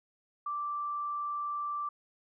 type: tone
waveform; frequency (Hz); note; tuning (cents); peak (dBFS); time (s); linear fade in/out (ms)
sine; 1172; D6; -4; -32; 0.46-1.89; 5
effects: none